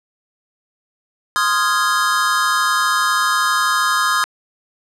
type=chord; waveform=square; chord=F minor seventh; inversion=second; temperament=equal with one note detuned; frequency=1043.5 / 1244.5 / 1396.9 / 1661.2 Hz; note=C6 / Eb6 / F6 / Ab6; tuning=-5 / 0 / 0 / 0 cents; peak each=-22 / -19 / -23 / -21 dBFS; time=1.36-4.24 s; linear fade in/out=0 ms; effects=low-pass 11000 Hz 12 dB/octave